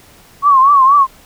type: tone with vibrato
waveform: sine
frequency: 1100 Hz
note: C#6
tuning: 14 cents flat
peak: -5 dBFS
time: 0.42-1.07 s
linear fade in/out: 50 ms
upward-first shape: triangle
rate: 4.2 Hz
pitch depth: 120 cents each way
effects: pink hiss -44 dBFS RMS until 1.25 s